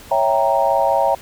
sine chord, C# diminished seventh, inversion none, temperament equal, 554.4 / 659.3 / 784 / 932.3 Hz, C#5 / E5 / G5 / Bb5, 0 / 0 / 0 / 0 cents, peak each -19 dBFS, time 0.11-1.15 s, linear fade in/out 5 ms, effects pink hiss -41 dBFS RMS until 1.21 s

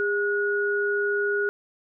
sine tone pair together, 406.9 / 1453 Hz, G#4 / F#6, -35 / -32 cents, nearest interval octave + minor seventh, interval 2203 cents, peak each -24 / -25 dBFS, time 0-1.49 s, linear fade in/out 0 ms, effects none

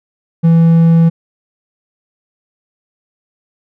triangle tone, 165.6 Hz, E3, 8 cents sharp, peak -3 dBFS, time 0.43-1.1 s, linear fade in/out 20 ms, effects none

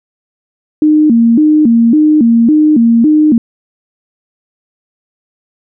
sine tone with vibrato, 265.9 Hz, C4, 28 cents sharp, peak -4 dBFS, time 0.82-3.38 s, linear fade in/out 2 ms, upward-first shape square, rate 1.8 Hz, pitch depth 240 cents each way, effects none

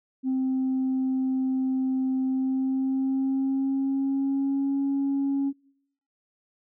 sine tone with pitch glide, 261.6 to 276.5 Hz, C4 to C#4, 0 to -4 cents, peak -21 dBFS, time 0.23-5.53 s, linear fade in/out 50 ms, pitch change +96 cents, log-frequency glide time 2.24-4.8 s, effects noise-tail reverb RT60 0.7 s tail -25 dB re dry + tanh soft clip ceiling -20 dBFS

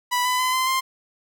sawtooth tone with pitch steps, 986 / 1001.5 / 1017.2 / 1033.2 / 1049.5 Hz, B5 / B5 / C6 / C6 / C6, -3 / +24 / -49 / -22 / +5 cents, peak -16 dBFS, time 0.11-0.81 s, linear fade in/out 20 ms, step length 140 ms, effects none

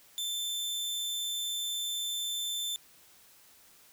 sawtooth tone, 3544 Hz, A7, 12 cents sharp, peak -29 dBFS, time 0.18-2.76 s, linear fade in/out 0 ms, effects white hiss -59 dBFS RMS until 3.92 s

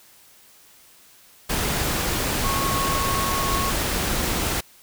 sine tone in noise, 1098 Hz, C#6, 17 cents flat, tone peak -25 dBFS, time 2.44-3.71 s, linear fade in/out 10 ms, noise pink, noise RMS -24 dBFS, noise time 1.49-4.61 s, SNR -4 dB, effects white hiss -52 dBFS RMS until 4.82 s

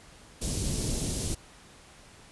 pink band-stop noise, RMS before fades -30 dBFS, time 0.41-1.35 s, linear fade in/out 10 ms, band 360 to 5400 Hz, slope 12 dB/octave, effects pink hiss -53 dBFS RMS until 2.31 s + resampled to 24000 Hz

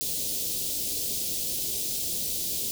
white band-stop noise, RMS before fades -30 dBFS, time 0.01-2.71 s, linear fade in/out 0 ms, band 520 to 3400 Hz, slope 24 dB/octave, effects none

